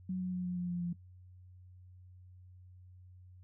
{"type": "tone with pitch steps", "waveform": "sine", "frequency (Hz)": [184.8, 182.89, 181, 179.12, 177.27, 175.44, 173.62], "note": ["F#3", "F#3", "F#3", "F3", "F3", "F3", "F3"], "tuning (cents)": [-2, -20, -38, 44, 26, 8, -10], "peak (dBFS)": -33, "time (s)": [0.09, 0.93], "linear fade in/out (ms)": 5, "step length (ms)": 120, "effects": ["noise-tail reverb RT60 0.1 s tail -18 dB re dry", "added 91 Hz sine -53 dBFS peak until 3.43 s"]}